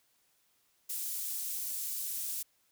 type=high-pass noise; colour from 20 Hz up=pink; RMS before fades=-37 dBFS; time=0.89-2.43 s; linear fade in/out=10 ms; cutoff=9900 Hz; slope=12 dB/octave; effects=white hiss -72 dBFS RMS until 2.71 s